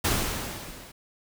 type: noise with level ramp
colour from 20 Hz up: pink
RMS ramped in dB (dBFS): -23 to -47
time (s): 0.04-0.92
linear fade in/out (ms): 10
effects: none